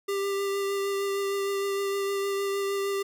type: tone with vibrato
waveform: square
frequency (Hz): 396.4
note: G4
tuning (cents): +19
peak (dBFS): -27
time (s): 0.08-3.03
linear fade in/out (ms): 10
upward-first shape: triangle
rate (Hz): 6.5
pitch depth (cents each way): 15
effects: none